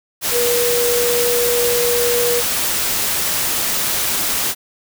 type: tone in noise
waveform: sine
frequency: 481 Hz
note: B4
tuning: 46 cents flat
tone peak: -16 dBFS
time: 0.31-2.43 s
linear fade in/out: 50 ms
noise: white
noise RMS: -19 dBFS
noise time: 0.21-4.55 s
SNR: 0 dB
effects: none